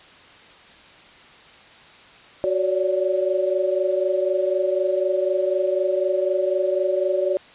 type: tone cluster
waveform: sine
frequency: 370.1 / 560 / 584 Hz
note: F#4 / C#5 / D5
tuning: 0 / +18 / -10 cents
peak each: -23 dBFS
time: 2.44-7.37 s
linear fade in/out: 0 ms
effects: white hiss -47 dBFS RMS until 7.54 s + resampled to 8000 Hz